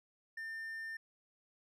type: tone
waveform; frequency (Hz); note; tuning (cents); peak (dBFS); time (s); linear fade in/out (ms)
triangle; 1800; A6; +39; -39; 0.37-0.97; 5
effects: none